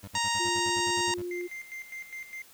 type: tone bursts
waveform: 25% pulse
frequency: 98 Hz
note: G2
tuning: in tune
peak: -36 dBFS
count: 12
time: 0.03-1.22 s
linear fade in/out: 5 ms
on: 46 ms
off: 58 ms
type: harmonic tone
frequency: 932.3 Hz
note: A#5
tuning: in tune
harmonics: 1 / 2 / 3 / 4 / 5 / 6 / 7 / 8 / 9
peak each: -30 / -33 / -35 / -36 / -37 / -38 / -38 / -39 / -40 dBFS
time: 0.15-1.14 s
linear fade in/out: 2 ms
type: tone with pitch glide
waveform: sine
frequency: 350.5 to 353.8 Hz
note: F4 to F4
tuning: +6 to +23 cents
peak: -32 dBFS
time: 0.39-1.48 s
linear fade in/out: 20 ms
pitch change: +17 cents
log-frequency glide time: 0.55-1.08 s
type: tone with tremolo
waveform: triangle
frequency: 2093 Hz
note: C7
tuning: in tune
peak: -35 dBFS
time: 1.31-2.42 s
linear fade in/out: 2 ms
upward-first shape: square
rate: 4.9 Hz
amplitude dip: 70%
effects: white hiss -55 dBFS RMS until 2.53 s